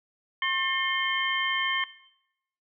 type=tone cluster; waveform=sine; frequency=1071 / 1799 / 2144 / 3117 Hz; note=C6 / A6 / C7 / G7; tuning=+40 / +38 / +42 / -11 cents; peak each=-30 dBFS; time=0.42-1.84 s; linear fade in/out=2 ms; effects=noise-tail reverb RT60 0.8 s tail -18 dB re dry